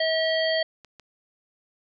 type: harmonic tone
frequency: 643 Hz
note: E5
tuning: 43 cents flat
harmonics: 1 / 3 / 5 / 7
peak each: -23 / -28 / -30 / -31 dBFS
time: 0-0.63 s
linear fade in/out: 5 ms
type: clicks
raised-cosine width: 0.2 ms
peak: -29 dBFS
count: 2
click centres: 0.847 / 0.997 s
effects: none